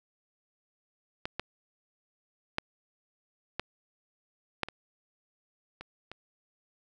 clicks, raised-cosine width 0.3 ms, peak -17 / -16 / -12 / -15 / -11 / -24 / -26 / -26 dBFS, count 8, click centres 1.255 / 1.396 / 2.584 / 3.596 / 4.633 / 4.686 / 5.81 / 6.116 s, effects none

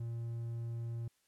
triangle tone, 116.54 Hz, A#2, in tune, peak -35 dBFS, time 0-1.08 s, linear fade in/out 5 ms, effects white hiss -75 dBFS RMS until 1.27 s + low-pass 12000 Hz 12 dB/octave

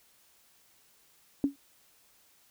sine tone with exponential decay, 280 Hz, C#4, 18 cents sharp, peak -19 dBFS, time 1.44-1.56 s, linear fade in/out 1 ms, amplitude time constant 24 ms, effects white hiss -64 dBFS RMS until 2.5 s

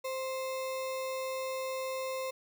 sine tone with sample-and-hold, 523.3 Hz, C5, in tune, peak -33 dBFS, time 0.04-2.31 s, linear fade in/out 10 ms, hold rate 1575 Hz, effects none

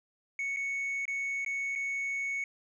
sine tone with dropouts, 2217 Hz, C#7, in tune, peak -28 dBFS, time 0.39-2.44 s, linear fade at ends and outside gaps 2 ms, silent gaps 0.563-0.569 / 1.054-1.079 / 1.448-1.462 / 1.753-1.758 s, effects tanh soft clip ceiling -30 dBFS

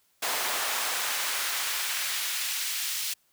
pink noise with high-pass filter sweep, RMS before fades -30 dBFS, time 0.22-3.14 s, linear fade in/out 10 ms, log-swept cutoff 670 to 3300 Hz, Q 0.81, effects white hiss -68 dBFS RMS until 3.32 s

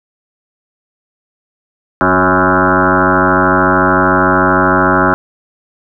sine tone with frequency modulation, 830.6 Hz, G#5, in tune, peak -7 dBFS, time 2.01-5.14 s, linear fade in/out 0 ms, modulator 93.4 Hz, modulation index 7.3, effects none

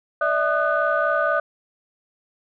sine tone cluster, 587 / 651 / 1225 / 1493 Hz, D5 / E5 / D#6 / F#6, -1 / -22 / -27 / +15 cents, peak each -23 dBFS, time 0.21-1.4 s, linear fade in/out 5 ms, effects tanh soft clip ceiling -9 dBFS

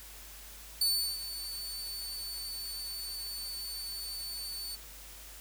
sawtooth tone with ADSR envelope, 4497 Hz, C#8, 24 cents sharp, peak -22 dBFS, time 0.81-4.76 s, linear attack 5 ms, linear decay 360 ms, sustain -13 dB, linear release 13 ms, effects added 50 Hz sine -52 dBFS peak until 5.4 s + white hiss -50 dBFS RMS until 5.4 s

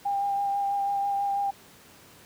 sine tone with vibrato, 800 Hz, G5, 35 cents sharp, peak -24 dBFS, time 0.05-1.51 s, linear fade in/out 10 ms, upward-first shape sine, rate 6.1 Hz, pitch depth 14 cents each way, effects pink hiss -52 dBFS RMS until 2.25 s + high-pass 100 Hz 12 dB/octave

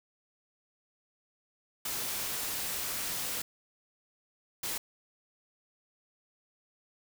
white noise bursts at uneven times, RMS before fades -35 dBFS, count 2, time 1.85-3.42 / 4.63-4.78 s, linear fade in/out 5 ms, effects none

